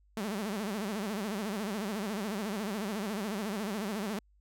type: tone with vibrato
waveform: sawtooth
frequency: 207.1 Hz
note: G#3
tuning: 5 cents flat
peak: -29 dBFS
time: 0.17-4.19 s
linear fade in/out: 2 ms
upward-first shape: sine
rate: 14 Hz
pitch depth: 150 cents each way
effects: added 50 Hz sine -62 dBFS peak until 4.4 s